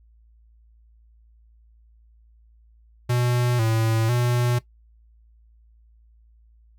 square tone with pitch steps, 122.3 / 112.2 / 121.8 Hz, B2 / A2 / B2, -16 / +34 / -24 cents, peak -20 dBFS, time 3.09-4.59 s, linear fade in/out 10 ms, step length 500 ms, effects noise-tail reverb RT60 0.1 s tail -17 dB re dry + added 56 Hz sine -52 dBFS peak until 6.78 s

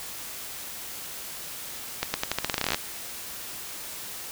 accelerating click train, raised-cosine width 0.2 ms, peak -7 dBFS, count 17, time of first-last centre 2.03-2.745 s, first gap 110 ms, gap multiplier 0.86, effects white hiss -38 dBFS RMS until 4.31 s

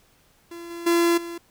45% pulse tone with level steps, 340.7 Hz, F4, 43 cents flat, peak -36 / -33 / -17 / -32 dBFS, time 0.51-1.38 s, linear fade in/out 5 ms, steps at 0.7 / 0.86 / 1.17 s, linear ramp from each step 10 ms, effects pink hiss -60 dBFS RMS until 1.5 s

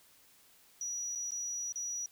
sine tone with dropouts, 5830 Hz, F#8, 26 cents flat, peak -35 dBFS, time 0.81-2.06 s, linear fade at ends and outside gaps 2 ms, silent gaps 1.152-1.156 / 1.308-1.318 / 1.723-1.757 s, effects white hiss -63 dBFS RMS until 2.11 s

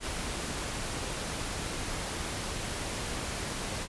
pink noise, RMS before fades -35 dBFS, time 0-3.88 s, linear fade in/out 50 ms, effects resampled to 24000 Hz

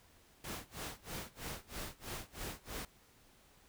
pink noise with tremolo, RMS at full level -42 dBFS, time 0.44-2.85 s, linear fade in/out 2 ms, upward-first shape sine, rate 3.1 Hz, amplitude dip 100%, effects pink hiss -65 dBFS RMS until 3.68 s

